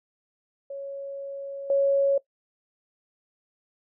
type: tone with level steps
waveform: sine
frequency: 554.4 Hz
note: C#5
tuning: in tune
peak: -32 / -18 dBFS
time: 0.7-2.18 s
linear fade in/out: 5 ms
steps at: 1.7 s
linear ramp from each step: 2 ms
effects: noise-tail reverb RT60 0.1 s tail -19 dB re dry